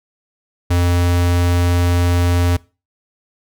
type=tone; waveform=square; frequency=87.7 Hz; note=F2; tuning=8 cents sharp; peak=-13 dBFS; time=0.7-2.57 s; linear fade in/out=10 ms; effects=noise-tail reverb RT60 0.3 s tail -21 dB re dry

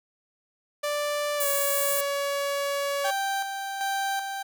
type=tone with pitch glide; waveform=sawtooth; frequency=587.3 to 564 Hz; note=D5 to C#5; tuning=0 to +30 cents; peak=-22 dBFS; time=0.83-3.11 s; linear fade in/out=10 ms; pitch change=-70 cents; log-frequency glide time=1.37-1.47 s
type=high-pass noise; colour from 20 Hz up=white; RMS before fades=-28 dBFS; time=1.4-2.01 s; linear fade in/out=5 ms; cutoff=6600 Hz; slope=96 dB/octave
type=tone with tremolo; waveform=30% pulse; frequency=784 Hz; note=G5; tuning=in tune; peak=-23 dBFS; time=3.04-4.43 s; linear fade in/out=10 ms; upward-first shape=square; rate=1.3 Hz; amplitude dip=45%
effects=none

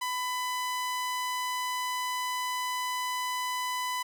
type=tone; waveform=sawtooth; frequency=1000 Hz; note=B5; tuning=21 cents sharp; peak=-26 dBFS; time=0.01-4.03 s; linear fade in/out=10 ms; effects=none

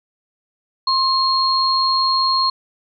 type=tone pair together; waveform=sine; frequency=1058 / 4255 Hz; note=C6 / C8; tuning=+19 / +28 cents; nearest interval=2 octaves; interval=2409 cents; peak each=-17 dBFS; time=0.87-2.5 s; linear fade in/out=5 ms; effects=none

